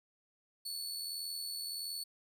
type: tone with amplitude modulation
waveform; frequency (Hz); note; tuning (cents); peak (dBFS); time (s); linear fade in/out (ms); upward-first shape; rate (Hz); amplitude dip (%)
sawtooth; 4435; C#8; 0; -34; 0.65-2.04; 10; sine; 81.5; 40
effects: none